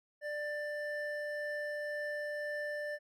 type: tone pair together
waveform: triangle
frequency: 592.3 / 1775 Hz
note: D5 / A6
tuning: +15 / +15 cents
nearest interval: octave + perfect fifth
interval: 1900 cents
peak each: -36 / -38 dBFS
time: 0.21-2.99 s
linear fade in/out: 50 ms
effects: none